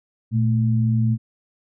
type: tone pair together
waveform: sine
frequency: 116.54 / 220 Hz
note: A#2 / A3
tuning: 0 / 0 cents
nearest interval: major seventh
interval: 1100 cents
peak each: -17 / -22 dBFS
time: 0.31-1.18 s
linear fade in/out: 50 ms
effects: none